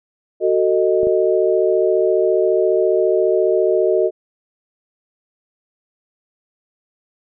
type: chord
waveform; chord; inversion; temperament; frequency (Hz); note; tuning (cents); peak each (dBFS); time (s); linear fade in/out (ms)
sine; D# diminished; first; just; 373.4 / 448 / 622.3; F#4 / A4 / D#5; +16 / +31 / 0; -16 / -18 / -18; 0.4-4.11; 50
type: clicks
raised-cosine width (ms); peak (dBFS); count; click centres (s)
2; -16; 2; 1.032 / 1.07
effects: none